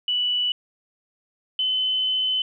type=tone pair in turn; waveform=sine; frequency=2960 / 3038 Hz; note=F#7 / F#7; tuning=0 / +45 cents; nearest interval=unison; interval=45 cents; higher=second; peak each=-20 dBFS; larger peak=neither; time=0.08-0.52 / 1.59-2.42 s; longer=second; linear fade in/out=2 ms; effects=none